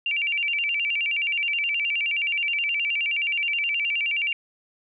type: tone with vibrato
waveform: sine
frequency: 2537 Hz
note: D#7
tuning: 33 cents sharp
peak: -22 dBFS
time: 0.06-4.33 s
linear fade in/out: 2 ms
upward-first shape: square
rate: 9.5 Hz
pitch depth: 160 cents each way
effects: none